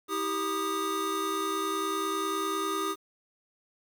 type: tone cluster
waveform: square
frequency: 320.9 / 390.9 / 1233 Hz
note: E4 / G4 / D#6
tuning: -46 / -5 / -16 cents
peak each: -36 / -34 / -32 dBFS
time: 0.08-2.96 s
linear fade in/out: 50 ms
effects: 9-bit